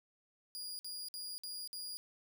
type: tone bursts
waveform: sawtooth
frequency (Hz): 4857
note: D#8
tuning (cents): -43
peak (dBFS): -39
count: 5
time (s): 0.55-1.97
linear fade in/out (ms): 0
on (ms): 240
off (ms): 55
effects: none